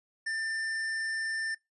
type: tone with hard clipping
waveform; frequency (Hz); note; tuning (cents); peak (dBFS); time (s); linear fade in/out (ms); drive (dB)
sine; 1788; A6; +27; -32; 0.26-1.55; 10; 11
effects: noise-tail reverb RT60 0.2 s tail -25 dB re dry + resampled to 24000 Hz